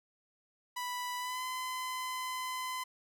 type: tone with pitch glide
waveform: sawtooth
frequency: 987.8 to 1020.3 Hz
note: B5 to C6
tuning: 0 to -44 cents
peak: -32 dBFS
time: 0.76-2.84 s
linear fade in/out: 10 ms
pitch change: +56 cents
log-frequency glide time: 1.18-1.44 s
effects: none